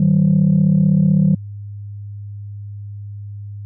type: tone pair together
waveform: sine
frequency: 155.56 / 191.45 Hz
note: D#3 / G3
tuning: 0 / -41 cents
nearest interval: major third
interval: 359 cents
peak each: -12 dBFS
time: 0-1.35 s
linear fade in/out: 5 ms
effects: tanh soft clip ceiling -6 dBFS + added 102 Hz sine -28 dBFS peak until 3.65 s